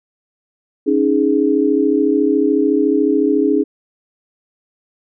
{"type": "chord", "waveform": "sine", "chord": "C# suspended second", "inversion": "none", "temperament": "equal with one note detuned", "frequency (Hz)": [277.2, 311.1, 416.5], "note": ["C#4", "D#4", "G#4"], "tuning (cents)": [0, 0, 5], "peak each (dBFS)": -16, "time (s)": [0.86, 3.64], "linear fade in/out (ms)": 20, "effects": []}